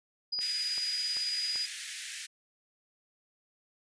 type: tone with tremolo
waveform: sine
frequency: 4919 Hz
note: D#8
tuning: 21 cents flat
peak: -29 dBFS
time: 0.32-1.66 s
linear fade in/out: 10 ms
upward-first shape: sine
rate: 18 Hz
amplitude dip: 30%
type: click train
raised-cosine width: 0.3 ms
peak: -28 dBFS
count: 4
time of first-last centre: 0.39-1.557 s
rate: 2.57 Hz
type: high-pass noise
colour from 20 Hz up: pink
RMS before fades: -40 dBFS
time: 0.4-2.27 s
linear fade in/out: 20 ms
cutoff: 1700 Hz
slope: 48 dB/octave
effects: resampled to 22050 Hz